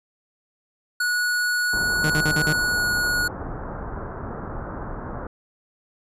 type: tone with pitch glide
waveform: square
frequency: 1463 to 1452.9 Hz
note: F#6 to F#6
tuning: -20 to -32 cents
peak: -21 dBFS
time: 1-3.28 s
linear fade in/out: 5 ms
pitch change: -12 cents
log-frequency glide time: 2.66-2.87 s
type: low-pass noise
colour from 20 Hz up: pink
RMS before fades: -32 dBFS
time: 1.73-5.27 s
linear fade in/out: 2 ms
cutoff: 1500 Hz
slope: 48 dB/octave
type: tone bursts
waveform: sawtooth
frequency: 153.3 Hz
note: D#3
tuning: 25 cents flat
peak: -17 dBFS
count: 5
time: 2.04-2.53 s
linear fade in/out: 2 ms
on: 62 ms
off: 45 ms
effects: resampled to 32000 Hz